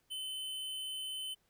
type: tone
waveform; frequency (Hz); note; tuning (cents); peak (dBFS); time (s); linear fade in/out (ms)
square; 3048; G7; -49; -39; 0.1-1.35; 20
effects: pink hiss -75 dBFS RMS until 1.49 s